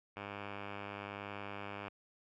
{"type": "tone with low-pass filter", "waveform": "5% pulse", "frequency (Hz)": 101.1, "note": "G#2", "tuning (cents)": -46, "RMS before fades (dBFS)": -45, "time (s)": [0.16, 1.89], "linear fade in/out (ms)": 10, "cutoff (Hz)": 2200, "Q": 6.1, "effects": []}